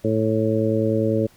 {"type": "harmonic tone", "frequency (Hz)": 110.1, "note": "A2", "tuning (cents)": 2, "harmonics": [1, 2, 3, 4, 5], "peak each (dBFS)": [-24, -24, -24, -24, -24], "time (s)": [0.04, 1.27], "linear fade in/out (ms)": 10, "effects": ["pink hiss -54 dBFS RMS until 1.36 s"]}